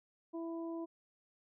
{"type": "harmonic tone", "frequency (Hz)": 331.6, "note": "E4", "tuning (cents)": 10, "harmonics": [1, 2, 3], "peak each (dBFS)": [-39, -48, -52], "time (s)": [0.33, 0.86], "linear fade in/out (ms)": 20, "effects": []}